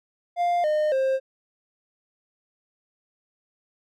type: tone with pitch steps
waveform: triangle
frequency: 700 / 609.4 / 530.5 Hz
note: F5 / D#5 / C5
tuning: +4 / -36 / +24 cents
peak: -18 dBFS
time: 0.36-1.2 s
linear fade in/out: 50 ms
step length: 280 ms
effects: none